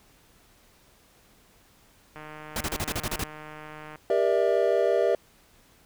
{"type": "click train", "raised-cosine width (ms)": 0.5, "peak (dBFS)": -27, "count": 276, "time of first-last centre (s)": [2.16, 3.957], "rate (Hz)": 153}
{"type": "noise bursts", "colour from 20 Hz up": "pink", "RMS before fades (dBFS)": -29, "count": 9, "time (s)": [2.56, 3.238], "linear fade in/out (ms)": 2, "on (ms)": 46, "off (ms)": 33}
{"type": "chord", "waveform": "triangle", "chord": "E half-diminished seventh", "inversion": "first", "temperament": "just", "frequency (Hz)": [395.6, 474.7, 593.3, 659.3], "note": ["G4", "Bb4", "D5", "E5"], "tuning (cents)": [16, 31, 18, 0], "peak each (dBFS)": -24, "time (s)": [4.1, 5.15], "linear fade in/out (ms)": 2}
{"effects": ["pink hiss -59 dBFS RMS until 5.85 s"]}